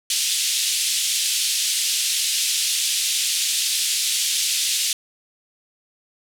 pink band-pass noise, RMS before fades -22 dBFS, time 0.1-4.93 s, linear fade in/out 2 ms, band 3000 to 11000 Hz, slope 24 dB/octave, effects none

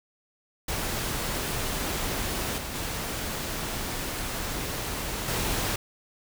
pink noise with level steps, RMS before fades -30 / -35 / -32 / -28 dBFS, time 0.68-5.76 s, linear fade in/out 5 ms, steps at 2.58 / 2.74 / 5.28 s, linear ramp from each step 2 ms, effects none

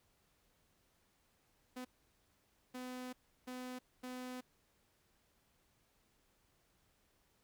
sawtooth tone bursts at uneven times, 252.4 Hz, B3, 38 cents sharp, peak -40 dBFS, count 4, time 1.76-1.85 / 2.74-3.13 / 3.47-3.79 / 4.03-4.41 s, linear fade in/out 10 ms, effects pink hiss -75 dBFS RMS until 7.43 s

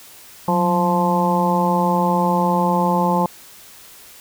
harmonic tone with a mistuned harmonic, 174.61 Hz, F3, in tune, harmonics 1 / 2 / 3 / 4 / 5 / 6, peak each -19 / -26 / -23 / -28 / -19 / -24 dBFS, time 0.48-3.26 s, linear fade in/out 2 ms, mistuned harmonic 1, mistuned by +65 cents, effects white hiss -43 dBFS RMS until 4.2 s

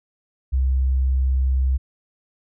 sine tone, 65.41 Hz, C2, in tune, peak -16 dBFS, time 0.52-1.78 s, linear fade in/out 20 ms, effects none

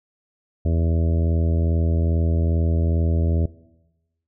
harmonic tone, 82.41 Hz, E2, in tune, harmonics 1 / 2 / 3 / 4 / 5 / 6 / 7 / 8, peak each -18 / -27 / -30 / -33 / -34 / -38 / -36 / -38 dBFS, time 0.65-3.46 s, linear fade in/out 5 ms, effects noise-tail reverb RT60 1.0 s tail -19 dB re dry

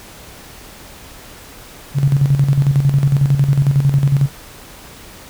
sine tone with tremolo, 139.1 Hz, C#3, 6 cents sharp, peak -8 dBFS, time 1.94-4.29 s, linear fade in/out 50 ms, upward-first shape square, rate 11 Hz, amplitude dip 60%, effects pink hiss -38 dBFS RMS until 5.29 s

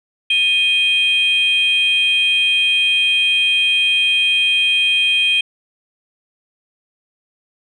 sine tone pair together, 2489 / 3196 Hz, D#7 / G7, 0 / +33 cents, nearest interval major third, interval 433 cents, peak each -14 dBFS, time 0.3-5.41 s, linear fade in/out 5 ms, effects tanh soft clip ceiling -7 dBFS

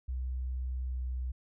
sine tone with pitch glide, 63.5 to 62.95 Hz, B1 to B1, +49 to +34 cents, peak -32 dBFS, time 0.08-1.32 s, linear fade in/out 10 ms, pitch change -15 cents, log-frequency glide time 0.88-0.97 s, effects none

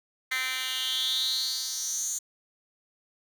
10% pulse tone with high-pass filter sweep, 258.9 Hz, C4, 18 cents flat, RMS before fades -30 dBFS, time 0.31-2.19 s, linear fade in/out 10 ms, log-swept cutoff 2100 to 7100 Hz, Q 6.3, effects none

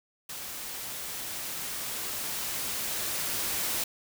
white noise with level ramp, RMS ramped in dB -39 to -30 dBFS, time 0.29-3.84 s, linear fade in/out 5 ms, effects none

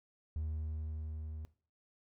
triangle tone with level ramp, 77.78 Hz, D#2, in tune, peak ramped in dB -32 to -39 dBFS, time 0.36-1.45 s, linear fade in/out 0 ms, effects noise-tail reverb RT60 0.4 s tail -18 dB re dry + tanh soft clip ceiling -28 dBFS

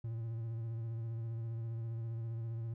triangle tone with vibrato, 114.4 Hz, A#2, 32 cents flat, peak -35 dBFS, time 0.04-2.74 s, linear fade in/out 5 ms, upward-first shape sine, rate 15 Hz, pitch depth 34 cents each way, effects none

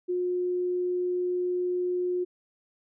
sine tone, 359.3 Hz, F4, 49 cents sharp, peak -25 dBFS, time 0.08-2.25 s, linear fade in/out 20 ms, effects none

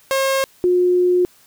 sawtooth / sine tone pair in turn, 538 / 359.1 Hz, C5 / F4, +48 / +48 cents, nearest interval perfect fifth, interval 700 cents, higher first, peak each -12 dBFS, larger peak neither, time 0.11-0.44 / 0.64-1.25 s, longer second, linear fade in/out 0 ms, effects white hiss -52 dBFS RMS until 1.46 s

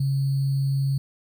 sine tone with sample-and-hold, 137 Hz, C#3, 20 cents flat, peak -20 dBFS, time 0-0.98 s, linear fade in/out 5 ms, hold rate 4410 Hz, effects none

